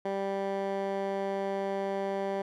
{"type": "tone with band-pass filter", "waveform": "15% pulse", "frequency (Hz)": 196, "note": "G3", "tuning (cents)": 0, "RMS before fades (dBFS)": -32, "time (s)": [0.05, 2.42], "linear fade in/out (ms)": 5, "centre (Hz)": 600, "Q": 0.78, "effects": []}